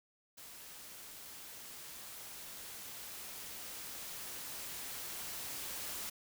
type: noise with level ramp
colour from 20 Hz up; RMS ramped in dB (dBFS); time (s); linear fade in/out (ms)
white; -52 to -42; 0.37-6.1; 10
effects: none